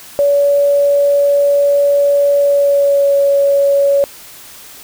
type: tone with pitch glide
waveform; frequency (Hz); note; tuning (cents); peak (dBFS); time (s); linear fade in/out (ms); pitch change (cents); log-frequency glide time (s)
sine; 569 to 560.8; C#5 to C#5; +45 to +20; -8; 0.19-4.04; 0; -25; 2.35-3.16
effects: white hiss -36 dBFS RMS until 4.83 s